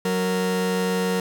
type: tone pair together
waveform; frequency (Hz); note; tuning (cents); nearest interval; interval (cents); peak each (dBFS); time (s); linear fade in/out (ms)
40% pulse; 185 / 463.8; F#3 / A#4; 0 / -9; octave + major third; 1591; -23; 0.05-1.2; 2
effects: none